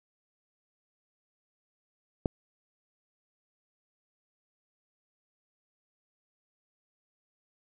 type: click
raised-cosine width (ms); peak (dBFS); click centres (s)
2; -13; 2.258
effects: none